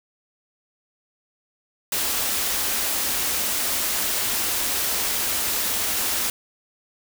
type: band-stop noise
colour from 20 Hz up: white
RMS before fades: -24 dBFS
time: 1.92-6.3 s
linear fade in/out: 2 ms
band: 110 to 180 Hz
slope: 96 dB/octave
effects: none